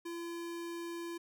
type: tone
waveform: square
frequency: 340 Hz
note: F4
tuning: 46 cents flat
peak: -40 dBFS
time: 0.05-1.18 s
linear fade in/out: 10 ms
effects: none